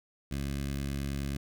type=tone with notch filter; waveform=15% pulse; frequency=69.4 Hz; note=C#2; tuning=3 cents sharp; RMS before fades=-34 dBFS; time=0.31-1.37 s; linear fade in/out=5 ms; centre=850 Hz; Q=0.7; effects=none